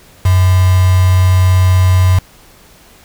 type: tone with quantisation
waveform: sine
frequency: 92.1 Hz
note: F#2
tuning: 7 cents flat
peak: -6 dBFS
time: 0.25-2.19 s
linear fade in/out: 5 ms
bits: 3
effects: pink hiss -43 dBFS RMS until 3.04 s